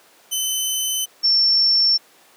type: tone pair in turn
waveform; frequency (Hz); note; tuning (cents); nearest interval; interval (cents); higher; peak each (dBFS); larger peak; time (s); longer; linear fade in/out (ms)
15% pulse / sine; 3043 / 5422; F#7 / E8; +48 / +48; minor seventh; 1000; second; -13; neither; 0.31-1.06 / 1.23-1.98; neither; 20
effects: pink hiss -51 dBFS RMS until 2.36 s + high-pass 400 Hz 12 dB/octave